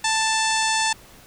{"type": "harmonic tone", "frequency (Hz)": 883, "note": "A5", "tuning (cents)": 6, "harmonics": [1, 2, 3, 4, 5, 6, 7, 8, 9, 10], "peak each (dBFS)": [-23, -26, -28, -29, -30, -31, -31, -32, -33, -33], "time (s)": [0.04, 0.93], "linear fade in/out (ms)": 5, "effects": ["pink hiss -48 dBFS RMS until 1.26 s"]}